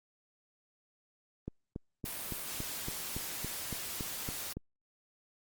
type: click train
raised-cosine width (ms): 3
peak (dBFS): -25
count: 12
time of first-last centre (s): 1.48-4.57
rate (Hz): 3.56
type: noise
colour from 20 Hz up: white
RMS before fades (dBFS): -40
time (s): 2.05-4.53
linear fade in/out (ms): 5
effects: Opus 32 kbps